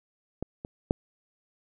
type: clicks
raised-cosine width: 2 ms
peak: -18 / -23 / -9 dBFS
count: 3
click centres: 0.426 / 0.649 / 0.909 s
effects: none